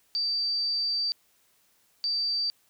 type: tone bursts at uneven times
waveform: sine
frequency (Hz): 4649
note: D8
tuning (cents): -18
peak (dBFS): -25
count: 2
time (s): 0.15-1.12 / 2.04-2.5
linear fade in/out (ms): 0
effects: white hiss -66 dBFS RMS until 2.69 s